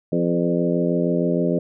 harmonic tone with a mistuned harmonic, 86.4 Hz, F2, 18 cents flat, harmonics 2 / 3 / 4 / 5 / 6 / 7, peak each -22 / -24 / -25 / -26 / -27 / -27 dBFS, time 0.12-1.59 s, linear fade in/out 5 ms, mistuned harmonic 6, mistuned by -22 cents, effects none

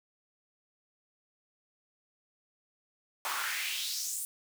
pink noise with high-pass filter sweep, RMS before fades -35 dBFS, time 3.25-4.25 s, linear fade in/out 0 ms, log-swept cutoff 920 to 9500 Hz, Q 2.8, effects none

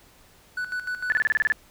triangle tone with tremolo, 1486 Hz, F#6, 7 cents sharp, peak -24 dBFS, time 0.57-1.2 s, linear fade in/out 5 ms, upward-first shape square, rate 6.6 Hz, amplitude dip 70%
sine tone bursts, 1738 Hz, A6, 22 cents flat, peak -17 dBFS, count 9, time 1.1-1.521 s, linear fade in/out 0 ms, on 21 ms, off 29 ms
effects pink hiss -55 dBFS RMS until 1.7 s

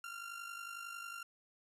30% pulse tone with amplitude modulation, 1385 Hz, F6, 15 cents flat, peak -39 dBFS, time 0.04-1.23 s, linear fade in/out 2 ms, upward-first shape sine, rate 51 Hz, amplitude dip 60%, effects resampled to 32000 Hz

